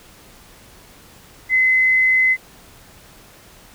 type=tone; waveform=sine; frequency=2041 Hz; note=C7; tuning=44 cents flat; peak=-12 dBFS; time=1.49-2.37 s; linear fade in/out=50 ms; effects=pink hiss -46 dBFS RMS until 3.74 s